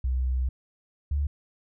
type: tone pair in turn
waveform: sine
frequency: 63.7 / 71.88 Hz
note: C2 / D2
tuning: -46 / -37 cents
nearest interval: major second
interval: 209 cents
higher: second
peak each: -23 dBFS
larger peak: neither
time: 0.04-0.49 / 1.11-1.27 s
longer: first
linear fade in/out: 5 ms
effects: none